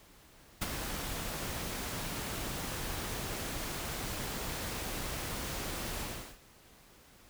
pink noise with ADSR envelope, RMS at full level -31 dBFS, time 0.61-6.39 s, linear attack 12 ms, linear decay 27 ms, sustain -7 dB, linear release 380 ms, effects pink hiss -59 dBFS RMS until 7.29 s

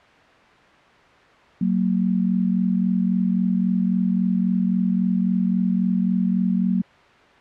sine tone pair together, 187 / 230.7 Hz, F#3 / A#3, +19 / -18 cents, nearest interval major third, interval 363 cents, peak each -19 / -22 dBFS, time 1.61-6.82 s, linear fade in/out 5 ms, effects white hiss -50 dBFS RMS until 7.4 s + low-pass 2000 Hz 12 dB/octave

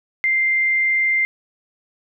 sine tone, 2093 Hz, C7, in tune, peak -15 dBFS, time 0.24-1.25 s, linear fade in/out 0 ms, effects none

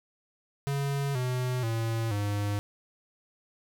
square tone with pitch steps, 140 / 126.18 / 113.72 / 102.49 Hz, C#3 / B2 / A#2 / G#2, +18 / +38 / -42 / -22 cents, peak -28 dBFS, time 0.67-2.59 s, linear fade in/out 0 ms, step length 480 ms, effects none

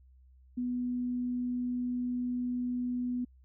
sine tone, 246.9 Hz, B3, in tune, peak -30 dBFS, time 0.57-3.25 s, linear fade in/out 10 ms, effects added 64 Hz sine -56 dBFS peak until 3.44 s

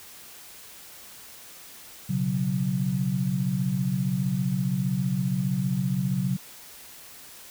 sine chord, B suspended second, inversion none, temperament equal, 123.47 / 138.59 / 185 Hz, B2 / C#3 / F#3, 0 / 0 / 0 cents, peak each -31 / -27 / -26 dBFS, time 2.09-6.37 s, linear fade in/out 10 ms, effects white hiss -46 dBFS RMS until 7.5 s

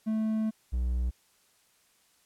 triangle tone pair in turn, 218.7 / 61.37 Hz, A3 / B1, -10 / -10 cents, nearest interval octave + minor seventh, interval 2200 cents, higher first, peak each -24 dBFS, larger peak neither, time 0.06-0.51 / 0.72-1.11 s, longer first, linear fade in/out 20 ms, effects white hiss -66 dBFS RMS until 2.25 s + low-pass 12000 Hz 12 dB/octave

